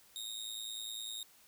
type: tone with amplitude modulation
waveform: sawtooth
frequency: 3729 Hz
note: A#7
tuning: in tune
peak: -34 dBFS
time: 0.16-1.23 s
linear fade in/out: 0 ms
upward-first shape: sine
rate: 110 Hz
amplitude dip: 80%
effects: white hiss -63 dBFS RMS until 1.47 s